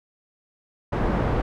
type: low-pass noise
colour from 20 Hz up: pink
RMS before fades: -23 dBFS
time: 0.92-1.42 s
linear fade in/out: 10 ms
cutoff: 1100 Hz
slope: 12 dB/octave
effects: none